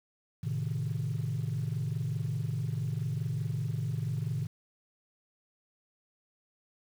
sine chord, A diminished, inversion none, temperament equal, 110 / 130.81 / 155.56 Hz, A2 / C3 / Eb3, 0 / 0 / 0 cents, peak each -33 dBFS, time 0.43-4.47 s, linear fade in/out 10 ms, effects tanh soft clip ceiling -25 dBFS + 9-bit

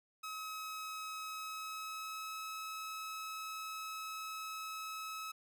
sawtooth tone with pitch glide, 1279 to 1290.1 Hz, D#6 to E6, +47 to -38 cents, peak -38 dBFS, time 0.23-5.32 s, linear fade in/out 10 ms, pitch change +15 cents, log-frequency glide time 1.24-2.39 s, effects none

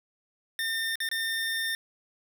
25% pulse tone with dropouts, 1811 Hz, A6, 49 cents sharp, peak -24 dBFS, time 0.59-1.75 s, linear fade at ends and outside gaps 1 ms, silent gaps 0.956-1.003 / 1.089-1.114 s, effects none

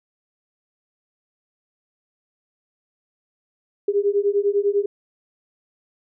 sine beating tone pair, 400 / 410 Hz, G4 / G#4, +35 / -22 cents, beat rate 10 Hz, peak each -20 dBFS, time 3.88-4.86 s, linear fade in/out 5 ms, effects none

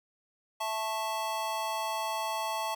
square chord, A major, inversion second, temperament just, 660 / 880 / 1100 Hz, E5 / A5 / C#6, +2 / 0 / -14 cents, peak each -38 / -34 / -38 dBFS, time 0.6-2.75 s, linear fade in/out 10 ms, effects none

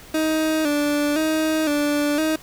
30% pulse tone with vibrato, 303.1 Hz, D#4, 45 cents flat, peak -16 dBFS, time 0.14-2.36 s, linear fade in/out 5 ms, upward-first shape square, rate 0.98 Hz, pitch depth 62 cents each way, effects pink hiss -44 dBFS RMS until 2.42 s

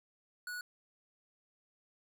square tone, 1466 Hz, F#6, 16 cents flat, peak -40 dBFS, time 0.47-0.61 s, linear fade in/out 2 ms, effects none

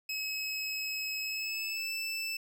25% pulse tone with pitch glide, 2567 to 2644 Hz, E7 to E7, -47 to +5 cents, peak -30 dBFS, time 0.09-2.37 s, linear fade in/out 5 ms, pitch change +52 cents, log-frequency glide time 1.21-1.92 s, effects none

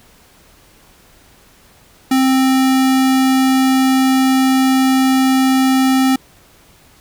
square tone, 263 Hz, C4, 9 cents sharp, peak -11 dBFS, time 2.11-6.16 s, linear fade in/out 5 ms, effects pink hiss -48 dBFS RMS until 7 s

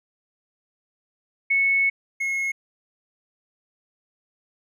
sine / triangle tone pair in turn, 2204 / 2170 Hz, C#7 / C#7, -11 / -37 cents, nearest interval unison, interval 26 cents, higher first, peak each -17 / -21 dBFS, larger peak first, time 1.5-1.9 / 2.2-2.52 s, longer first, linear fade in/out 10 ms, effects none

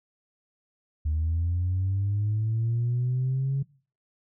sine linear sweep, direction up, 75.3 to 138.59 Hz, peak -22 dBFS, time 1.05-3.63 s, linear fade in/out 10 ms, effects noise-tail reverb RT60 0.4 s tail -21 dB re dry + tanh soft clip ceiling -20 dBFS

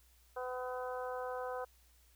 harmonic tone, 252.2 Hz, B3, 36 cents sharp, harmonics 2 / 3 / 4 / 5 / 6, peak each -40 / -44 / -46 / -48 / -50 dBFS, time 0.36-1.65 s, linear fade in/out 10 ms, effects added 60 Hz sine -65 dBFS peak until 2.15 s + white hiss -69 dBFS RMS until 2.15 s

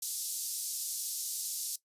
white band-pass noise, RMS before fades -37 dBFS, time 0.02-1.76 s, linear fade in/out 5 ms, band 4700 to 13000 Hz, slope 24 dB/octave, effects noise-tail reverb RT60 0.1 s tail -17 dB re dry + resampled to 32000 Hz

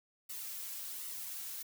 blue noise with flanger, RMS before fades -43 dBFS, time 0.29-1.63 s, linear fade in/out 10 ms, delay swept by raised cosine 1.2 to 3.4 ms, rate 1.3 Hz, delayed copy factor -0.6, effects none

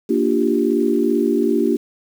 sine chord, G minor seventh, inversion first, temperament equal, 233.1 / 293.7 / 349.2 / 392 Hz, Bb3 / D4 / F4 / G4, 0 / 0 / 0 / 0 cents, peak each -20 dBFS, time 0.09-1.77 s, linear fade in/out 10 ms, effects 7-bit

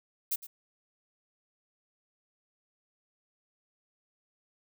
violet noise with echo, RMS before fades -30 dBFS, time 0.31-0.36 s, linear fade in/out 10 ms, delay 110 ms, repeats 1, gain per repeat -15 dB, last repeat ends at 0.47 s, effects none

